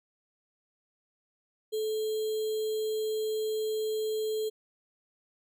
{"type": "tone with sample-and-hold", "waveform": "sine", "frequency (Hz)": 434.2, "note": "A4", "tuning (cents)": -23, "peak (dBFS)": -28, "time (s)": [1.72, 4.5], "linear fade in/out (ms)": 20, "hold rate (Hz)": 3675, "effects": []}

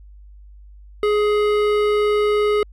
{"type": "tone with hard clipping", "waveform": "sine", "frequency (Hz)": 418.6, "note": "G#4", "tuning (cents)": 14, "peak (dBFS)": -17, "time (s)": [1.03, 2.63], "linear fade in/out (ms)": 2, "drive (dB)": 14, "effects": ["added 50 Hz sine -40 dBFS peak until 2.72 s"]}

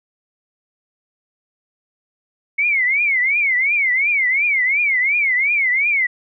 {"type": "tone with vibrato", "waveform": "sine", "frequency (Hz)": 2185, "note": "C#7", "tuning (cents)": -26, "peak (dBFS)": -14, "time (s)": [2.58, 6.07], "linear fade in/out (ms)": 10, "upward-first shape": "triangle", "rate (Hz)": 2.8, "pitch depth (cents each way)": 210, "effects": []}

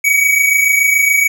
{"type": "tone pair together", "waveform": "square", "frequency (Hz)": [2239, 2266], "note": ["C#7", "C#7"], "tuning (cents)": [17, 37], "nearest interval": "unison", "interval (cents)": 20, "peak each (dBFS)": [-17, -11], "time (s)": [0.04, 1.28], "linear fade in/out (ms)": 10, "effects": []}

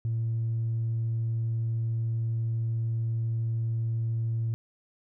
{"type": "tone with tanh clipping", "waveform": "triangle", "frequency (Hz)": 114.1, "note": "A#2", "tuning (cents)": -37, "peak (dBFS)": -26, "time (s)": [0.05, 4.54], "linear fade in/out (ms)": 0, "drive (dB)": 5, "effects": []}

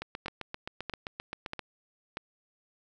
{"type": "two click trains", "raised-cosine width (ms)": 0.3, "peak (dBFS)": [-19, -20], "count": [4, 13], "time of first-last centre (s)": [[0.26, 2.171], [0.02, 1.593]], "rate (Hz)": [1.57, 7.63], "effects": []}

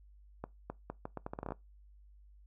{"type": "accelerating click train", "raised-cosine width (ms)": 1, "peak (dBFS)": -25, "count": 13, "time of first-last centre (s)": [0.44, 1.521], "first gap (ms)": 260, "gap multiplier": 0.77, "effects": ["noise-tail reverb RT60 0.2 s tail -22 dB re dry", "added 50 Hz sine -56 dBFS peak until 2.46 s"]}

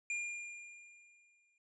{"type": "tone with exponential decay", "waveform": "square", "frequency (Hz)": 2407, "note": "D7", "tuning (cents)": 42, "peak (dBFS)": -35, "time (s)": [0.1, 1.58], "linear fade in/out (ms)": 2, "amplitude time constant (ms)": 320, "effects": ["resampled to 22050 Hz"]}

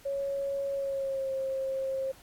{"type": "tone with pitch glide", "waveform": "sine", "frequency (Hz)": [554.4, 533.7], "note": ["C#5", "C5"], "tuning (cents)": [0, 34], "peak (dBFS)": -29, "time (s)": [0.05, 2.12], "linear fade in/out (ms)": 10, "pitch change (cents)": -66, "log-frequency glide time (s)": [0.72, 1.32], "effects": ["pink hiss -56 dBFS RMS until 2.22 s", "AAC 64 kbps"]}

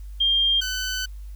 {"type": "tone pair in turn", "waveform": ["sine", "15% pulse"], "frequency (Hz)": [3200, 1510.2], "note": ["G7", "F#6"], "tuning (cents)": [35, 35], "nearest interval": "octave + minor second", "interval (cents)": 1300, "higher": "first", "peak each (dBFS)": [-17, -19], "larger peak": "first", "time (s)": [[0.2, 0.61], [0.61, 1.06]], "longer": "second", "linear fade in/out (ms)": 10, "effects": ["added 50 Hz sine -34 dBFS peak until 1.35 s", "white hiss -60 dBFS RMS until 1.35 s"]}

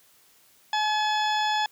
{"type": "harmonic tone", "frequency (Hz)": 853, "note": "G#5", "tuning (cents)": 46, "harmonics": [1, 2, 3, 4, 5, 6, 8], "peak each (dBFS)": [-24, -30, -37, -30, -43, -37, -44], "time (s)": [0.73, 1.66], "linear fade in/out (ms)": 2, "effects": ["white hiss -59 dBFS RMS until 1.71 s", "high-pass 60 Hz 12 dB/octave"]}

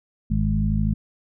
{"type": "harmonic tone with a mistuned harmonic", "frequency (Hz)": 52.5, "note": "G#1", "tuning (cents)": 19, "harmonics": [1, 2, 3, 4], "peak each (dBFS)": [-23, -25, -25, -24], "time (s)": [0.3, 0.94], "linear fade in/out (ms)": 10, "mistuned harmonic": 1, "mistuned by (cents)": -59, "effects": []}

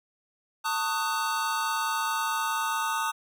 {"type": "chord", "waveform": "square", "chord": "D# half-diminished seventh", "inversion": "second", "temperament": "just", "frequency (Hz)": [896, 1120.1, 1244.5, 1493.4], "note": ["A5", "C#6", "D#6", "F#6"], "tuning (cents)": [31, 18, 0, 16], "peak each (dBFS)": [-31, -37, -31, -35], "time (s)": [0.64, 3.12], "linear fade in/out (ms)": 20, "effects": []}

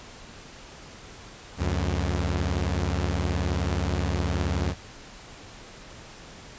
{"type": "beating tone pair", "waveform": "sawtooth", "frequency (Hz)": [71.6, 90.6], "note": ["D2", "F#2"], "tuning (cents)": [-43, -36], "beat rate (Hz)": 19, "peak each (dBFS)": -23, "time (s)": [1.57, 4.75], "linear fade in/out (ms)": 50, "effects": ["pink hiss -45 dBFS RMS until 6.58 s", "resampled to 16000 Hz"]}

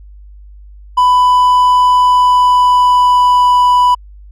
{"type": "tone with pitch glide", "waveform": "triangle", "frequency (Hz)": [996, 989.1], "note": ["B5", "B5"], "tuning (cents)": [14, 2], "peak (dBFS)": -4, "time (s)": [0.97, 3.95], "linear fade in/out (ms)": 10, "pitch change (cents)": -12, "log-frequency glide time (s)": [1.94, 3.54], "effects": ["added 50 Hz sine -33 dBFS peak until 4.31 s"]}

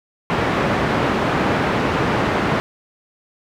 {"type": "band-pass noise", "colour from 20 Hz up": "pink", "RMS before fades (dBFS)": -19, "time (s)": [0.3, 2.6], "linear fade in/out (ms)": 0, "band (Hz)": [120, 1900], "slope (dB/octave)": 12, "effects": []}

